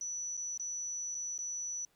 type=tone with dropouts; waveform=sine; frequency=5930 Hz; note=F#8; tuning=3 cents sharp; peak=-36 dBFS; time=0.01-1.85 s; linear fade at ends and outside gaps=1 ms; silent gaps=0.369-0.375 / 0.576-0.597 / 1.146-1.15 / 1.379-1.389 s; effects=pink hiss -72 dBFS RMS until 1.95 s